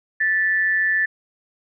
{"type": "tone pair together", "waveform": "sine", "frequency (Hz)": [1760, 1946.3], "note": ["A6", "B6"], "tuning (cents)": [0, -26], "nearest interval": "major second", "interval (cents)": 174, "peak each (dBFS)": [-17, -26], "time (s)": [0.2, 1.06], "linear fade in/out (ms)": 10, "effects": []}